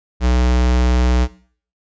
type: tone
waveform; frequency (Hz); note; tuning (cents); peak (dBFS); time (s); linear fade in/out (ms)
square; 61.74; B1; 0; -13; 0.2-1.28; 50
effects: noise-tail reverb RT60 0.5 s tail -18 dB re dry + resampled to 16000 Hz